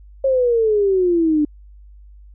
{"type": "exponential sweep", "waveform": "sine", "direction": "down", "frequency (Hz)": [545, 293.7], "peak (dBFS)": -13, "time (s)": [0.24, 1.45], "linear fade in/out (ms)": 5, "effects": ["added 50 Hz sine -40 dBFS peak until 2.34 s"]}